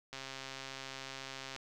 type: click train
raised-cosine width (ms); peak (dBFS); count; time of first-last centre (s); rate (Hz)
0.2; -26; 193; 0.13-1.563; 134
effects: none